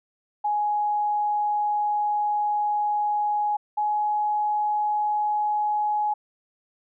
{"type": "tone pair in turn", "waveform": "sine", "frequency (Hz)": [835, 840.3], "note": ["G#5", "G#5"], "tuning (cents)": [9, 20], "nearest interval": "unison", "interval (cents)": 11, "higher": "second", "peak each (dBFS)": -21, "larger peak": "neither", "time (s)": [[0.44, 3.57], [3.77, 6.14]], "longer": "first", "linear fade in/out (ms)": 10, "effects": []}